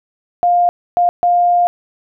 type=tone bursts at uneven times; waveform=sine; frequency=704 Hz; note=F5; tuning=14 cents sharp; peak=-9 dBFS; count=3; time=0.43-0.69 / 0.97-1.09 / 1.23-1.67 s; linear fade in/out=0 ms; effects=none